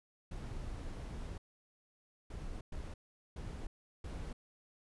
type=noise bursts at uneven times; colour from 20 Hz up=brown; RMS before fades=-43 dBFS; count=5; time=0.31-1.38 / 2.3-2.61 / 2.72-2.94 / 3.36-3.67 / 4.04-4.33 s; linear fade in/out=5 ms; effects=resampled to 24000 Hz